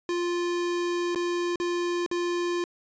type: tone with dropouts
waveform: square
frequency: 349.2 Hz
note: F4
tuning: in tune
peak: -26 dBFS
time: 0.09-2.64 s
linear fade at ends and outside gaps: 1 ms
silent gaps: 1.148-1.158 / 1.558-1.6 / 2.063-2.113 s
effects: resampled to 16000 Hz